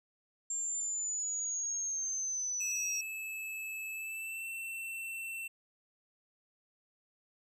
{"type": "linear sweep", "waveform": "sine", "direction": "down", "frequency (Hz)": [7390, 5660], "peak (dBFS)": -33, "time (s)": [0.5, 3.01], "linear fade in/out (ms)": 5}
{"type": "tone with pitch glide", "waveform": "square", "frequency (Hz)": [2607, 2690], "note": ["E7", "E7"], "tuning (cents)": [-20, 34], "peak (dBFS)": -39, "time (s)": [2.6, 5.48], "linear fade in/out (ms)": 10, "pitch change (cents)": 54, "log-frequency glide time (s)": [3.92, 4.46]}
{"effects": []}